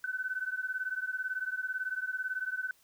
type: beating tone pair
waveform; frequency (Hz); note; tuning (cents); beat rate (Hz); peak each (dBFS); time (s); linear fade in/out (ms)
sine; 1507 / 1525; F#6 / G6; +31 / -48; 18; -35 / -36; 0.04-2.71; 2
effects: white hiss -66 dBFS RMS until 2.83 s